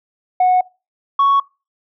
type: tone pair in turn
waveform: sine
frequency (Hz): 734 / 1111.8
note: F#5 / C#6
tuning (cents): -14 / +5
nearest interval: perfect fifth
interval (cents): 719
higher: second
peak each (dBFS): -8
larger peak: neither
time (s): 0.4-0.61 / 1.19-1.4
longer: neither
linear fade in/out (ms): 5
effects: noise-tail reverb RT60 0.3 s tail -25 dB re dry + tanh soft clip ceiling -8 dBFS